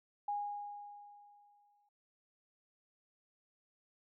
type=tone with exponential decay; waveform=sine; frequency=821 Hz; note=G#5; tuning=20 cents flat; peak=-33 dBFS; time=0.28-1.89 s; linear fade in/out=5 ms; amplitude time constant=350 ms; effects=noise-tail reverb RT60 0.5 s tail -26 dB re dry